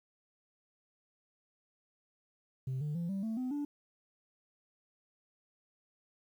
sine tone with pitch steps, 130.81 / 149.4 / 170.62 / 194.86 / 222.6 / 254.2 / 290.3 Hz, C3 / D3 / F3 / G3 / A3 / C4 / D4, 0 / +30 / -40 / -10 / +20 / -50 / -20 cents, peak -31 dBFS, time 2.67-3.65 s, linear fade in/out 5 ms, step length 140 ms, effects tanh soft clip ceiling -32 dBFS + 11-bit

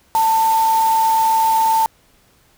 sine tone in noise, 893 Hz, A5, 25 cents sharp, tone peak -12 dBFS, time 0.15-1.86 s, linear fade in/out 0 ms, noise white, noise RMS -29 dBFS, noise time 0.15-1.86 s, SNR +14 dB, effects pink hiss -55 dBFS RMS until 2.57 s

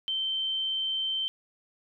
sine tone, 3109 Hz, G7, 15 cents flat, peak -27 dBFS, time 0.08-1.28 s, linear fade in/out 0 ms, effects none

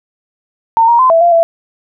sine tone with pitch steps, 909 / 941 / 1028 / 661 / 691 / 668 Hz, A#5 / A#5 / C6 / E5 / F5 / E5, -44 / +16 / -31 / +5 / -19 / +23 cents, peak -5 dBFS, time 0.77-1.43 s, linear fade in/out 0 ms, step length 110 ms, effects none

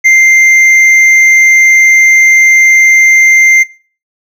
triangle tone with hard clipping, 2093 Hz, C7, in tune, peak -3 dBFS, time 0.04-3.64 s, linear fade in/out 20 ms, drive 8 dB, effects noise-tail reverb RT60 0.4 s tail -21 dB re dry

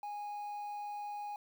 triangle tone with quantisation, 826 Hz, G#5, 10 cents flat, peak -37 dBFS, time 0.03-1.36 s, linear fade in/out 2 ms, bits 10, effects none

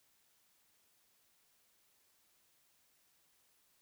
silence, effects white hiss -73 dBFS RMS until 3.81 s

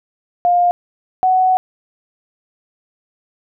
sine tone pair in turn, 706 / 744.8 Hz, F5 / F#5, +19 / +11 cents, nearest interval minor second, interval 92 cents, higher second, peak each -10 dBFS, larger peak neither, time 0.45-0.71 / 1.23-1.57 s, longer second, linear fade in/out 0 ms, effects none

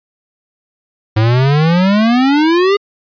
square exponential sweep, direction up, 106 to 412.9 Hz, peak -9 dBFS, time 1.16-2.77 s, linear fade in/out 10 ms, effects resampled to 11025 Hz

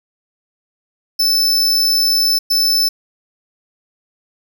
45% pulse tone bursts at uneven times, 5274 Hz, E8, in tune, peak -12 dBFS, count 2, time 1.19-2.39 / 2.5-2.89 s, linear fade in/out 10 ms, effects none

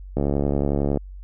click train, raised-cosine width 2 ms, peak -9 dBFS, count 58, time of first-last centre 0.17-0.973 s, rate 71 Hz, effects added 47 Hz sine -35 dBFS peak until 1.23 s

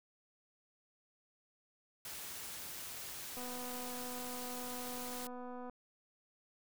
white noise, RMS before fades -46 dBFS, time 2.05-5.27 s, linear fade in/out 2 ms
click train, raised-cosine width 1 ms, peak -35 dBFS, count 578, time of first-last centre 3.37-5.697 s, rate 248 Hz
effects none

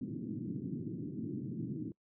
white band-pass noise, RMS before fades -40 dBFS, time 0.01-1.92 s, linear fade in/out 2 ms, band 110 to 330 Hz, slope 48 dB/octave, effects noise-tail reverb RT60 0.1 s tail -25 dB re dry

